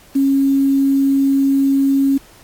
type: tone with quantisation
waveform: sine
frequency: 273.9 Hz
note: C#4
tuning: 21 cents flat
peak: -11 dBFS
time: 0.15-2.18 s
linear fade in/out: 10 ms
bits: 6
effects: pink hiss -46 dBFS RMS until 2.43 s + AAC 64 kbps